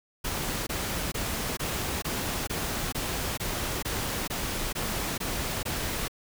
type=noise bursts; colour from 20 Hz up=pink; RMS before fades=-31 dBFS; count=13; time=0.24-6.082 s; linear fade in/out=10 ms; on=430 ms; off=21 ms; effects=none